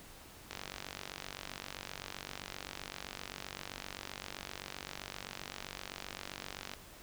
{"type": "click train", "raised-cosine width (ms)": 0.2, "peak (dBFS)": -23, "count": 298, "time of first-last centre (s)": [0.51, 6.736], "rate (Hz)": 47.7, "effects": ["pink hiss -54 dBFS RMS until 7.02 s"]}